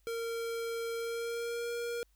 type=tone with pitch glide; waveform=square; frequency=461.1 to 472.2 Hz; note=A#4 to A#4; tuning=-19 to +22 cents; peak=-35 dBFS; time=0.07-2.03 s; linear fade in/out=0 ms; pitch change=+41 cents; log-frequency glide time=0.95-1.72 s; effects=added 50 Hz sine -66 dBFS peak until 2.15 s + white hiss -75 dBFS RMS until 2.15 s